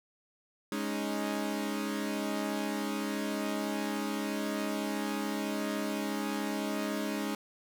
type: chord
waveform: sawtooth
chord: Ab suspended fourth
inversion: none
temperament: equal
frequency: 207.7 / 277.2 / 311.1 Hz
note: Ab3 / Db4 / Eb4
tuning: 0 / 0 / 0 cents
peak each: -31 / -33 / -33 dBFS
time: 0.72-7.35 s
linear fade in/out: 2 ms
effects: none